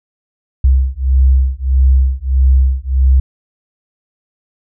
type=beating tone pair; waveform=sine; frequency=64.9 / 66.5 Hz; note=C2 / C2; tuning=-13 / +29 cents; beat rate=1.6 Hz; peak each=-11 dBFS; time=0.64-3.2 s; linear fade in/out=5 ms; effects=none